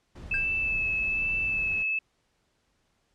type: noise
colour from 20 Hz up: brown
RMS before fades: -40 dBFS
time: 0.15-1.83 s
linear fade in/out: 10 ms
type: tone with vibrato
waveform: sine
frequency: 2619 Hz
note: E7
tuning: 12 cents flat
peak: -25 dBFS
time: 0.31-1.99 s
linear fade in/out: 5 ms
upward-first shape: sine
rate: 1.2 Hz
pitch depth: 17 cents each way
type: tone with exponential decay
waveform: triangle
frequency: 1600 Hz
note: G6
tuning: 35 cents sharp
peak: -27 dBFS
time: 0.34-0.52 s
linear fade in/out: 1 ms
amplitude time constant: 38 ms
effects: pink hiss -72 dBFS RMS until 3.14 s + low-pass 8000 Hz 12 dB/octave